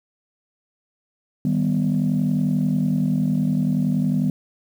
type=chord; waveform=sine; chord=Eb augmented; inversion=none; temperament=equal; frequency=155.56 / 196 / 246.9 Hz; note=Eb3 / G3 / B3; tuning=0 / 0 / 0 cents; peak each=-21 dBFS; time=1.45-4.3 s; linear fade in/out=2 ms; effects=tanh soft clip ceiling -12 dBFS + 8-bit